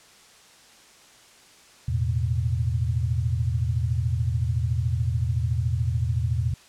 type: chord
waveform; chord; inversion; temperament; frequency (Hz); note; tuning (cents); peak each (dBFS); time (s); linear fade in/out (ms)
sine; E suspended fourth; none; just; 82.41 / 109.88 / 123.61; E2 / A2 / B2; 0 / -2 / +2; -26; 1.88-6.54; 5
effects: white hiss -52 dBFS RMS until 6.68 s + low-pass 8000 Hz 12 dB/octave